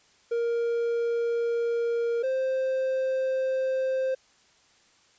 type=tone pair in turn; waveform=triangle; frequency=468.2 / 524.4 Hz; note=A#4 / C5; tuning=+8 / +4 cents; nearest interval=major second; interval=196 cents; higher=second; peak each=-22 dBFS; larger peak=neither; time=0.31-2.23 / 2.23-4.15 s; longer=neither; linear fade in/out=10 ms; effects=white hiss -61 dBFS RMS until 5.18 s + resampled to 16000 Hz